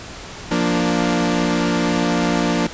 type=chord; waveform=sawtooth; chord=Bb major; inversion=second; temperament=equal; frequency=174.61 / 233.1 / 293.7 Hz; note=F3 / Bb3 / D4; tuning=0 / 0 / 0 cents; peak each=-17 dBFS; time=0.51-2.67 s; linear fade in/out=5 ms; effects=pink hiss -34 dBFS RMS until 2.73 s + resampled to 16000 Hz